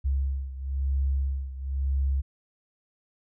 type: beating tone pair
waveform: sine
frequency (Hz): 67.6 / 68.6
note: C#2 / C#2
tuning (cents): -43 / -17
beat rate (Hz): 1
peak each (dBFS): -26 / -30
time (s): 0.04-2.22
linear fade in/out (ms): 20
effects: none